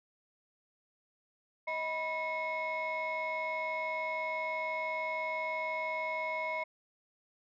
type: tone cluster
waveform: sine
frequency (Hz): 631 / 980 / 2176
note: D#5 / B5 / C#7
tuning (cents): +24 / -14 / -33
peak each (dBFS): -36 / -36 / -35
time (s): 1.67-6.64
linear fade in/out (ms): 10
effects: tanh soft clip ceiling -28 dBFS